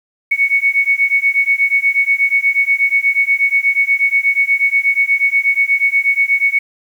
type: beating tone pair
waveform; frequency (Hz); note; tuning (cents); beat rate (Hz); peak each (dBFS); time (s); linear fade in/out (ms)
sine; 2217 / 2225.3; C#7 / C#7; 0 / +6; 8.3; -14; 0.31-6.59; 10
effects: 7-bit